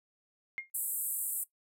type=tone with exponential decay; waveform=sine; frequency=2129 Hz; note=C7; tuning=30 cents sharp; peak=-31 dBFS; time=0.58-0.7 s; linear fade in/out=0 ms; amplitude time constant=24 ms
type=band-pass noise; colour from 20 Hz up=white; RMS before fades=-35 dBFS; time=0.74-1.44 s; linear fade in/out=10 ms; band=7800 to 15000 Hz; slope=96 dB/octave
effects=noise-tail reverb RT60 0.1 s tail -17 dB re dry